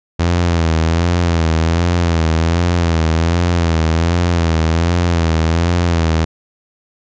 sawtooth tone with vibrato, 83.8 Hz, E2, 29 cents sharp, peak -8 dBFS, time 0.19-6.25 s, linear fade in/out 10 ms, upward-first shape sine, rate 1.3 Hz, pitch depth 72 cents each way, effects resampled to 16000 Hz

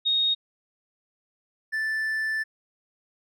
sine / triangle tone pair in turn, 3729 / 1759.9 Hz, A#7 / A6, 0 / 0 cents, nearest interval octave + minor second, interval 1300 cents, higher first, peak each -20 / -23 dBFS, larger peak first, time 0.05-0.35 / 1.72-2.44 s, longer second, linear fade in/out 20 ms, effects none

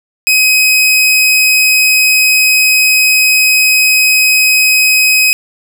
sawtooth tone, 2528 Hz, D#7, 27 cents sharp, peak -3 dBFS, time 0.27-5.33 s, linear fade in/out 0 ms, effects none

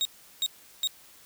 35% pulse tone bursts, 3762 Hz, A#7, 15 cents sharp, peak -22 dBFS, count 3, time 0.01-0.873 s, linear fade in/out 0 ms, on 41 ms, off 370 ms, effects white hiss -54 dBFS RMS until 1.25 s

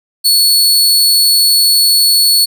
sawtooth tone, 4408 Hz, C#8, 11 cents flat, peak -4 dBFS, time 0.24-2.46 s, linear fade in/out 20 ms, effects none

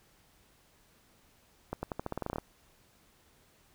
accelerating click train, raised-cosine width 1 ms, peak -20 dBFS, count 13, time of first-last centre 1.73-2.384 s, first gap 100 ms, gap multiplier 0.88, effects pink hiss -65 dBFS RMS until 3.74 s

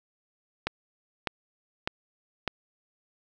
click train, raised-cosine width 0.3 ms, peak -11 dBFS, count 4, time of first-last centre 0.67-2.477 s, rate 1.66 Hz, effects none

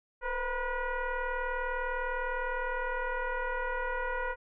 sine tone with frequency modulation, 470.1 Hz, A#4, 15 cents sharp, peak -30 dBFS, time 0.21-4.36 s, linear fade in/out 50 ms, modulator 490 Hz, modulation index 2.8, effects none

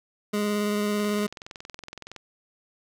25% pulse tone with vibrato, 207.7 Hz, G#3, in tune, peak -20 dBFS, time 0.33-1.27 s, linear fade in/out 10 ms, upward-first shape triangle, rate 18 Hz, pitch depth 16 cents each way
click train, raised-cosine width 0.2 ms, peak -22 dBFS, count 26, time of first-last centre 1-2.163 s, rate 21.5 Hz
effects none

